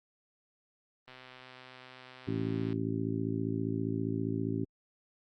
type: click train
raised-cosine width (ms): 0.3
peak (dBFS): -34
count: 212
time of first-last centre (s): 1.08-2.728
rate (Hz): 128
type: harmonic tone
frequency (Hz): 55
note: A1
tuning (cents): 0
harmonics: 2 / 3 / 4 / 5 / 6 / 7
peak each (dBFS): -36 / -38 / -39 / -35 / -41 / -39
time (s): 2.27-4.65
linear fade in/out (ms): 10
effects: Opus 32 kbps